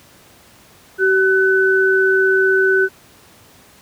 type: tone pair together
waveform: sine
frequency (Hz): 382.1 / 1502.6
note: G4 / F#6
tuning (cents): -44 / +26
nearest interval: 2 octaves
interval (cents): 2370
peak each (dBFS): -14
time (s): 0.98-2.89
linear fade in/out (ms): 50
effects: pink hiss -47 dBFS RMS until 3.81 s + high-pass 80 Hz 12 dB/octave